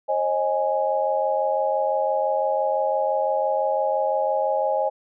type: chord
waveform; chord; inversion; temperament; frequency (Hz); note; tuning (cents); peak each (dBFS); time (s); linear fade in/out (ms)
sine; Ab major; first; equal with one note detuned; 536.4 / 622.3 / 830.6; C5 / Eb5 / Ab5; +43 / 0 / 0; -24; 0.08-4.9; 20
effects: none